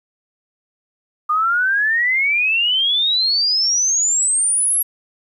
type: exponential sweep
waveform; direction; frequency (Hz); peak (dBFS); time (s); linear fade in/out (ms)
sine; up; 1207 to 11430; -14; 1.29-4.83; 10
effects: 9-bit